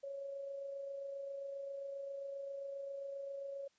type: tone with amplitude modulation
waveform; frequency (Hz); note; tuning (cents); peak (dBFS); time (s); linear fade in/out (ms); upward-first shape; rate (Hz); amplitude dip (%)
sine; 554.4; C#5; 0; -40; 0.03-3.68; 10; sine; 27.5; 35
effects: white hiss -75 dBFS RMS until 3.78 s + resampled to 16000 Hz